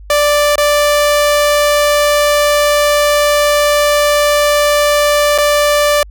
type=tone with dropouts; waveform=sawtooth; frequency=587.3 Hz; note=D5; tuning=in tune; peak=-5 dBFS; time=0.1-6.03 s; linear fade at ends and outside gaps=2 ms; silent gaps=0.557-0.58 / 5.379-5.384 s; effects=added 50 Hz sine -31 dBFS peak until 6.1 s